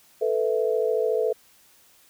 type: chord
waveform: sine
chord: A suspended second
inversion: none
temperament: equal with one note detuned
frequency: 440 / 493.9 / 655.1 Hz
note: A4 / B4 / E5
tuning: 0 / 0 / -11 cents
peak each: -23 / -25 / -29 dBFS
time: 0.21-1.33 s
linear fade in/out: 10 ms
effects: white hiss -57 dBFS RMS until 2.09 s